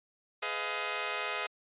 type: chord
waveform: 10% pulse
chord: F half-diminished seventh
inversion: first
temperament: just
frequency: 419.1 / 502.9 / 628.6 / 698.5 Hz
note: Ab4 / Cb5 / Eb5 / F5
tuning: +16 / +31 / +18 / 0 cents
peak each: -31 dBFS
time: 0.42-1.47 s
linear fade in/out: 10 ms
effects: resampled to 8000 Hz